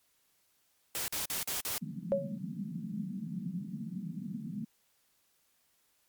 white noise bursts, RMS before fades -35 dBFS, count 5, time 0.95-1.78 s, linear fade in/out 0 ms, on 130 ms, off 45 ms
white band-pass noise, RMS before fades -39 dBFS, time 1.81-4.65 s, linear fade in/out 10 ms, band 160 to 220 Hz, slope 48 dB/octave
sine tone with exponential decay, 554.4 Hz, C#5, in tune, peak -22 dBFS, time 2.12-2.38 s, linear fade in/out 0 ms, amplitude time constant 56 ms
effects white hiss -72 dBFS RMS until 6.08 s + MP3 96 kbps

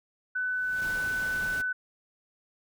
sine tone, 1500 Hz, F#6, 23 cents sharp, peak -27 dBFS, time 0.35-1.73 s, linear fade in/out 10 ms
pink noise with exponential growth, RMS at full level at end -43 dBFS, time 0.36-0.81 s, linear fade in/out 2 ms, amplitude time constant 96 ms
pink noise, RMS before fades -41 dBFS, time 0.81-1.62 s, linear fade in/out 10 ms
effects none

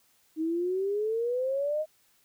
sine exponential sweep, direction up, 311.1 to 631 Hz, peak -26 dBFS, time 0.36-1.86 s, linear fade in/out 50 ms, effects white hiss -66 dBFS RMS until 2.24 s

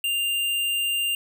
square tone, 2794 Hz, F7, in tune, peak -23 dBFS, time 0.04-1.15 s, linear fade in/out 2 ms, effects none

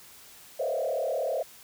sine tone with frequency modulation, 587.3 Hz, D5, in tune, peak -26 dBFS, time 0.59-1.43 s, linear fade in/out 10 ms, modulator 36.3 Hz, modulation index 2.6, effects white hiss -51 dBFS RMS until 1.63 s

